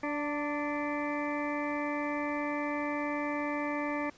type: harmonic tone with a mistuned harmonic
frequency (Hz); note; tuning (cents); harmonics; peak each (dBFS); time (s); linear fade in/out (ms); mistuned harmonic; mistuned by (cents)
292.3; D4; -8; 1 / 2 / 3 / 4 / 6 / 7 / 8; -34 / -37 / -39 / -40 / -42 / -42 / -43; 0.03-4.1; 5; 3; +33
effects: pink hiss -58 dBFS RMS until 4.17 s + resampled to 16000 Hz